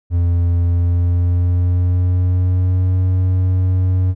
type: tone with pitch glide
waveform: triangle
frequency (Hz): 86.5 to 92.17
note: F2 to F#2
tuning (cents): -16 to -6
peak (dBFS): -10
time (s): 0.1-4.15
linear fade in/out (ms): 50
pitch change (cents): +110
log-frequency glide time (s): 0.64-2.97
effects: none